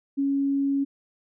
sine tone, 277.3 Hz, C#4, 1 cent sharp, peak -21 dBFS, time 0.17-0.85 s, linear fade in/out 20 ms, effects none

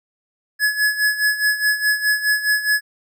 square tone with tremolo, 1698 Hz, G#6, 38 cents sharp, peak -14 dBFS, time 0.59-2.81 s, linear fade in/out 50 ms, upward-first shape sine, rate 4.8 Hz, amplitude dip 75%, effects none

